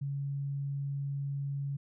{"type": "tone", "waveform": "sine", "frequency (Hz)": 140, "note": "C#3", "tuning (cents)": 18, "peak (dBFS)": -32, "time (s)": [0.01, 1.77], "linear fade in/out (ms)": 10, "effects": []}